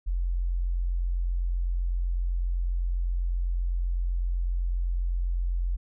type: tone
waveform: sine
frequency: 43.91 Hz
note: F1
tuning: 10 cents sharp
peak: -24 dBFS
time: 0.06-5.77 s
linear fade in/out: 20 ms
effects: none